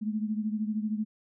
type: beating tone pair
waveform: sine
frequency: 212 / 225 Hz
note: G#3 / A3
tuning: +36 / +39 cents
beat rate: 13 Hz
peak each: -29 / -34 dBFS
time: 0.01-1.05 s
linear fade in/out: 20 ms
effects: none